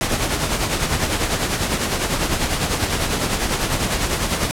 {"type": "noise with tremolo", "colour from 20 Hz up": "pink", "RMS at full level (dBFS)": -18, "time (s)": [0.01, 4.51], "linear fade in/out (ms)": 0, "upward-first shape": "triangle", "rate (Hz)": 10, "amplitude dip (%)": 60, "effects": ["low-pass 11000 Hz 12 dB/octave"]}